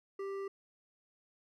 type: tone with hard clipping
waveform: triangle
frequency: 392.6 Hz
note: G4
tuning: 3 cents sharp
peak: -39 dBFS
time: 0.19-0.48 s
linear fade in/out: 5 ms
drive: 13 dB
effects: none